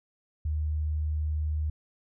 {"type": "tone", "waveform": "sine", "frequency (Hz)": 76.5, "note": "D#2", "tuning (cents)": -29, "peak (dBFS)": -26, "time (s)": [0.45, 1.7], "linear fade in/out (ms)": 5, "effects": []}